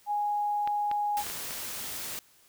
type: tone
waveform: sine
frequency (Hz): 828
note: G#5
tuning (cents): -5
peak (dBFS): -26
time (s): 0.06-1.24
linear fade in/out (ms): 50
type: clicks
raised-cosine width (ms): 0.3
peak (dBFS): -22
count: 5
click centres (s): 0.675 / 0.914 / 1.267 / 1.3 / 1.508
type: noise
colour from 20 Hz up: white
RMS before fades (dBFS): -37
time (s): 1.17-2.19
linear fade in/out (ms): 0
effects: white hiss -61 dBFS RMS until 2.48 s